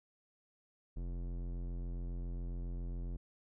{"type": "tone with low-pass filter", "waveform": "square", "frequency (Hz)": 43.65, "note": "F1", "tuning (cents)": 0, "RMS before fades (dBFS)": -40, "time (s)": [0.96, 3.17], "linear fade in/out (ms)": 10, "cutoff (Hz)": 340, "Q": 0.73, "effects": []}